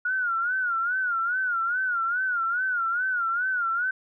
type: tone with vibrato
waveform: sine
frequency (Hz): 1435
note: F6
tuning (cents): +47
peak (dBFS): -23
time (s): 0.05-3.91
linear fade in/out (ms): 5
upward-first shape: sine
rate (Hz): 2.4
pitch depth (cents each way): 120
effects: none